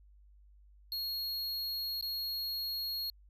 square tone with dropouts, 4300 Hz, C8, 47 cents sharp, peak -35 dBFS, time 0.92-3.1 s, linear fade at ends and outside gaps 1 ms, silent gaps 2.011-2.025 s, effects added 50 Hz sine -57 dBFS peak until 3.29 s

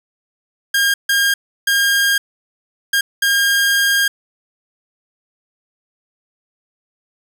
sawtooth tone bursts at uneven times, 1615 Hz, G#6, 49 cents flat, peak -9 dBFS, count 5, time 0.74-0.94 / 1.09-1.34 / 1.67-2.18 / 2.93-3.01 / 3.22-4.08 s, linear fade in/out 5 ms, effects none

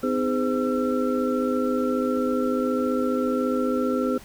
sine tone cluster, 254.3 / 309 / 412.5 / 514 / 1346 Hz, C4 / D#4 / G#4 / C5 / E6, -49 / -12 / -12 / -31 / +36 cents, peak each -24 / -31 / -28 / -27 / -32 dBFS, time 0.03-4.18 s, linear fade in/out 5 ms, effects pink hiss -47 dBFS RMS until 4.24 s

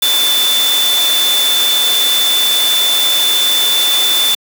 sine tone in noise, 3520 Hz, A7, in tune, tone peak -11 dBFS, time 0.02-4.35 s, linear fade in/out 5 ms, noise white, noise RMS -17 dBFS, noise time 0.02-4.35 s, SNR +3 dB, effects high-pass 300 Hz 12 dB/octave

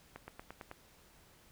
accelerating click train, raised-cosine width 0.5 ms, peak -30 dBFS, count 6, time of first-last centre 0.16-0.714 s, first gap 120 ms, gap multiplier 0.96, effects pink hiss -63 dBFS RMS until 1.51 s

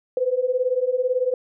sine beating tone pair, 493.9 / 511.9 Hz, B4 / C5, 0 / -38 cents, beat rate 18 Hz, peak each -23 / -21 dBFS, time 0.17-1.34 s, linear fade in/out 2 ms, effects none

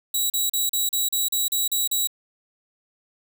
10% pulse tone bursts, 3882 Hz, B7, 31 cents flat, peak -13 dBFS, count 10, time 0.14-2.073 s, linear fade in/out 5 ms, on 160 ms, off 37 ms, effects 9-bit

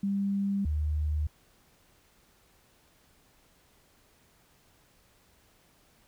sine tone pair in turn, 198.5 / 75.74 Hz, G3 / D#2, +22 / -46 cents, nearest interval octave + perfect fourth, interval 1668 cents, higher first, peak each -26 dBFS, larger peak neither, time 0.03-0.65 / 0.65-1.27 s, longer neither, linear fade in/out 5 ms, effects pink hiss -64 dBFS RMS until 6.07 s

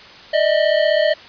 square tone pair together, 600 / 635.7 Hz, D5 / D#5, +37 / +37 cents, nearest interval minor second, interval 100 cents, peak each -17 dBFS, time 0.33-1.14 s, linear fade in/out 10 ms, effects white hiss -40 dBFS RMS until 1.28 s + resampled to 11025 Hz

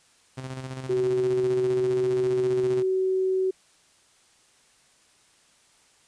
sawtooth tone with tremolo, 130.81 Hz, C3, in tune, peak -28 dBFS, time 0.37-2.83 s, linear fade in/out 10 ms, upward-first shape square, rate 15 Hz, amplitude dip 45%
sine tone, 376.6 Hz, F#4, 31 cents sharp, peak -21 dBFS, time 0.89-3.51 s, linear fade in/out 10 ms
effects white hiss -60 dBFS RMS until 6.07 s + resampled to 22050 Hz

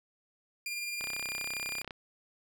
sawtooth tone with tremolo, 2400 Hz, D7, 37 cents sharp, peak -30 dBFS, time 0.66-1.82 s, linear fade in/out 2 ms, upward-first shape triangle, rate 19 Hz, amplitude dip 35%
click train, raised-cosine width 0.3 ms, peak -24 dBFS, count 30, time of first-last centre 1.01-1.908 s, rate 32.3 Hz
effects none

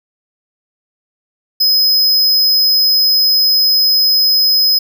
square tone, 5070 Hz, D#8, 32 cents sharp, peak -9 dBFS, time 1.6-4.79 s, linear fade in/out 10 ms, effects none

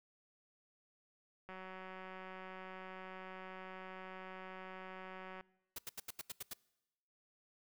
click train, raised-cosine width 0.5 ms, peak -35 dBFS, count 734, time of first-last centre 1.49-5.41 s, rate 187 Hz
white noise bursts, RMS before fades -44 dBFS, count 8, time 5.76-6.535 s, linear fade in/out 5 ms, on 26 ms, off 81 ms
effects noise-tail reverb RT60 1.0 s tail -23 dB re dry

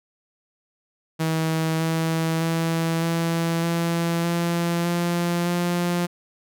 sawtooth tone with pitch steps, 160.6 / 162.56 / 164.54 / 166.55 / 168.58 / 170.64 / 172.72 / 174.83 Hz, E3 / E3 / E3 / E3 / E3 / F3 / F3 / F3, -45 / -24 / -3 / +18 / +39 / -40 / -19 / +2 cents, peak -17 dBFS, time 1.19-6.07 s, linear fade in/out 20 ms, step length 610 ms, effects none

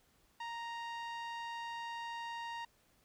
sawtooth tone with low-pass filter, 932.3 Hz, A#5, in tune, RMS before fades -43 dBFS, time 0.4-2.65 s, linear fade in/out 5 ms, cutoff 3800 Hz, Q 0.75, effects pink hiss -71 dBFS RMS until 3.04 s

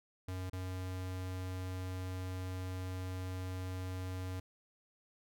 square tone with dropouts, 92.5 Hz, F#2, in tune, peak -39 dBFS, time 0.28-4.4 s, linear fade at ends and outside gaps 5 ms, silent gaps 0.498-0.53 s, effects none

